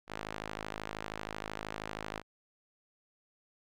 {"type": "tone with band-pass filter", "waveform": "sawtooth", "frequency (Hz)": 52.9, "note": "G#1", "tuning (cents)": 33, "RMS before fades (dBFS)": -42, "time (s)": [0.07, 2.23], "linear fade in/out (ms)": 50, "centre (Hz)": 1500, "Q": 0.5, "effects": []}